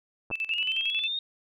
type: clicks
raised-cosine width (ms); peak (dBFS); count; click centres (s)
1; -26 / -22; 2; 0.303 / 0.312
type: tone with tremolo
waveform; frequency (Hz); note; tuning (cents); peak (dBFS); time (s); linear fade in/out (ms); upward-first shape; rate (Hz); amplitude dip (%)
sine; 2637; E7; 0; -26; 0.31-1.08; 20; square; 11; 80
type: linear sweep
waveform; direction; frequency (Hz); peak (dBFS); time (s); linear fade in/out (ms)
sine; up; 2789 to 3729; -28; 0.51-1.19; 2
effects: none